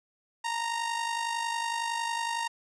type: tone with amplitude modulation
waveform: sawtooth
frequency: 928 Hz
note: A#5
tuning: 8 cents flat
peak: -23 dBFS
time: 0.44-2.48 s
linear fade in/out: 10 ms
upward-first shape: sine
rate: 50.9 Hz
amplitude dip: 55%
effects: resampled to 22050 Hz